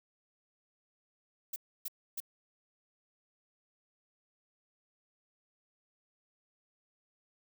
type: noise bursts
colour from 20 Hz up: violet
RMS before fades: -38 dBFS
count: 3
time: 1.53-2.203 s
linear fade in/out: 5 ms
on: 31 ms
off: 290 ms
effects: none